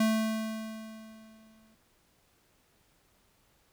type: tone with exponential decay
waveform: square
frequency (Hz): 220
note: A3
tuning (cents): 0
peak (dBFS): -23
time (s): 0-1.75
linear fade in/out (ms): 5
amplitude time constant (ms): 380
effects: pink hiss -68 dBFS RMS until 3.72 s